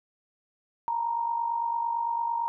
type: tone with amplitude modulation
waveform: sine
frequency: 932.3 Hz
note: A#5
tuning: in tune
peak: -23 dBFS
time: 0.88-2.48 s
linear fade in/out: 0 ms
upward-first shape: sine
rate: 48.9 Hz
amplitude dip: 60%
effects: none